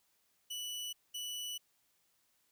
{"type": "tone bursts at uneven times", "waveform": "sawtooth", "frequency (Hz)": 2960, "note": "F#7", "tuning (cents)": 0, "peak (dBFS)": -36, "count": 2, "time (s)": [[0.5, 0.93], [1.14, 1.58]], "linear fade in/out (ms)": 10, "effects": ["white hiss -75 dBFS RMS until 2.51 s"]}